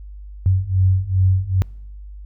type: beating tone pair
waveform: sine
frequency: 92.5 / 95 Hz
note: F#2 / F#2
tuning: 0 / +46 cents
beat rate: 2.5 Hz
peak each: -18 / -16 dBFS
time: 0.46-1.62 s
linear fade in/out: 0 ms
effects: noise-tail reverb RT60 0.8 s tail -26 dB re dry + added 50 Hz sine -33 dBFS peak until 2.25 s